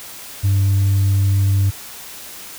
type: tone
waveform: sine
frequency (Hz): 98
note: G2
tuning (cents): 0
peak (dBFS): -10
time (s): 0.43-1.71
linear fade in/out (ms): 20
effects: tanh soft clip ceiling -11 dBFS + white hiss -35 dBFS RMS until 2.58 s